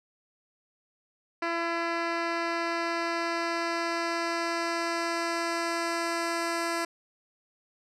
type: tone with low-pass filter sweep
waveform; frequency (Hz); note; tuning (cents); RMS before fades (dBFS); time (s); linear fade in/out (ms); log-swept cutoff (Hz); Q
10% pulse; 336.8; E4; +37; -30; 1.42-6.85; 5; 3300 to 9100; 1
effects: none